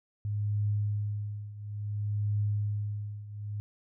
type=tone with tremolo; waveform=sine; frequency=103.83 Hz; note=G#2; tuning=in tune; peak=-25 dBFS; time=0.25-3.6 s; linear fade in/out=0 ms; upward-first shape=triangle; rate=0.58 Hz; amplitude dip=85%; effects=none